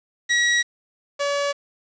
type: tone pair in turn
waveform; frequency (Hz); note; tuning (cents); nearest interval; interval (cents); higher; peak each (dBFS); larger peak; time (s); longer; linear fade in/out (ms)
sawtooth; 1915 / 569.3; A#6 / C#5; +46 / +46; octave + major sixth; 2100; first; -13 / -17; first; 0.29-0.63 / 1.19-1.53; neither; 20
effects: resampled to 16000 Hz + 7-bit